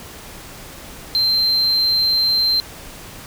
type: tone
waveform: triangle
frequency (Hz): 4130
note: C8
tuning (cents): -23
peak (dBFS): -12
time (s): 1.15-2.6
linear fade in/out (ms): 0
effects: tanh soft clip ceiling -9 dBFS + pink hiss -37 dBFS RMS until 3.26 s